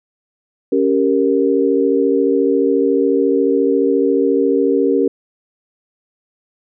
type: chord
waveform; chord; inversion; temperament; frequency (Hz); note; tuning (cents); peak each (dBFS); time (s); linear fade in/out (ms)
sine; G diminished; second; equal; 277.2 / 392 / 466.2; Db4 / G4 / Bb4; 0 / 0 / 0; -16; 0.72-5.08; 5
effects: none